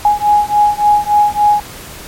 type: beating tone pair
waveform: sine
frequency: 830.6 / 834.1 Hz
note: G#5 / G#5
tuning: 0 / +7 cents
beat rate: 3.5 Hz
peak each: -11 dBFS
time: 0.05-1.6 s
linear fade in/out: 2 ms
effects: pink hiss -31 dBFS RMS until 2.07 s + MP3 64 kbps